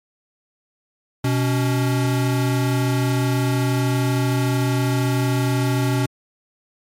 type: tone pair together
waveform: square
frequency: 125.2 / 281.1 Hz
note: B2 / C#4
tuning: +24 / +24 cents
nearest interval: octave + major second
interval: 1400 cents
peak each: -19 / -24 dBFS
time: 1.24-6.06 s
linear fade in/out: 5 ms
effects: MP3 64 kbps